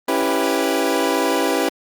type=chord; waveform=25% pulse; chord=C# half-diminished seventh; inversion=none; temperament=equal; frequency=277.2 / 329.6 / 392 / 493.9 Hz; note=C#4 / E4 / G4 / B4; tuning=0 / 0 / 0 / 0 cents; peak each=-19 dBFS; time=0.08-1.69 s; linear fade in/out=5 ms; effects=Opus 32 kbps